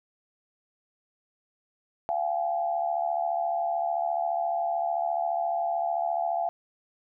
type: tone cluster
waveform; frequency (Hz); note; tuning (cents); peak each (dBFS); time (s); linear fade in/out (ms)
sine; 687 / 761 / 836; F5 / F#5 / G#5; -29 / +48 / +11; -27 / -31 / -33; 2.09-6.49; 0
effects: none